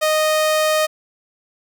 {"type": "tone", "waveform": "sawtooth", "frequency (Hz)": 620, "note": "D#5", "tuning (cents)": -6, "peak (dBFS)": -11, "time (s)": [0.01, 0.87], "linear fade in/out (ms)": 20, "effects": []}